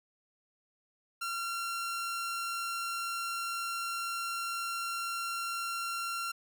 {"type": "tone", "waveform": "sawtooth", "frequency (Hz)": 1371, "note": "F6", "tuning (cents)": -32, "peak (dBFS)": -30, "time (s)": [1.21, 6.32], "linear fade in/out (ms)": 10, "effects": []}